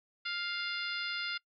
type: harmonic tone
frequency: 700 Hz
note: F5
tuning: 4 cents sharp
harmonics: 2 / 3 / 4 / 5 / 6 / 7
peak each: -38 / -40 / -41 / -42 / -43 / -43 dBFS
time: 0.25-1.38 s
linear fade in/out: 10 ms
effects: noise-tail reverb RT60 0.1 s tail -24 dB re dry + MP3 32 kbps